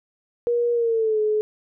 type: tone with pitch glide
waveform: sine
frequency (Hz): 476.5 to 427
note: A#4 to G#4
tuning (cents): +38 to +48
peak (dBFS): -18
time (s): 0.47-1.41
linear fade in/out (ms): 0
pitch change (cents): -190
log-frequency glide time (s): 0.73-1.2
effects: none